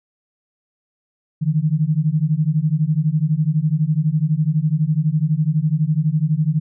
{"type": "beating tone pair", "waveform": "sine", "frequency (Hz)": [148.7, 160.7], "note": ["D3", "E3"], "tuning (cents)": [22, -44], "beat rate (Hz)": 12, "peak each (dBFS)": -18, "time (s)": [1.41, 6.6], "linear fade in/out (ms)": 20, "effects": []}